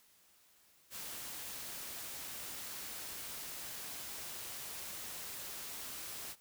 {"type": "noise", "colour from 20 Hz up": "white", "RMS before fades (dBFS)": -45, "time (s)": [0.9, 6.36], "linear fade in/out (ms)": 50, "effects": ["white hiss -67 dBFS RMS until 6.4 s"]}